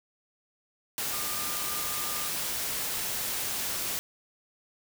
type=tone in noise; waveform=sine; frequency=1205 Hz; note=D6; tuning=44 cents sharp; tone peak=-41 dBFS; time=1.13-2.28 s; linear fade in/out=0 ms; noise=white; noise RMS=-32 dBFS; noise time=0.98-3.99 s; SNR=-12 dB; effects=none